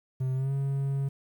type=tone with pitch glide; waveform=triangle; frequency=130 to 137.73 Hz; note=C3 to C#3; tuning=-11 to -11 cents; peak=-24 dBFS; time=0.2-1.09 s; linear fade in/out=10 ms; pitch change=+100 cents; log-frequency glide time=0.34-0.52 s; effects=10-bit